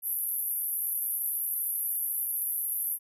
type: band-pass noise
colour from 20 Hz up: pink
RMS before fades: -31 dBFS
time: 0.02-2.99 s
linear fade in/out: 50 ms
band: 11000 to 13000 Hz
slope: 96 dB/octave
effects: resampled to 32000 Hz